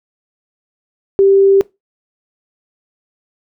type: tone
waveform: sine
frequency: 392 Hz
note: G4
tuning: in tune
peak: -6 dBFS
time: 1.19-1.61 s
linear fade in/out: 0 ms
effects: noise-tail reverb RT60 0.2 s tail -21 dB re dry